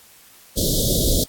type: band-stop noise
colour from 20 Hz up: pink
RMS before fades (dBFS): -19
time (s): 0.57-1.24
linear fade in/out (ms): 5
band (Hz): 630 to 3300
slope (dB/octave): 96
effects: white hiss -49 dBFS RMS until 1.28 s + AAC 64 kbps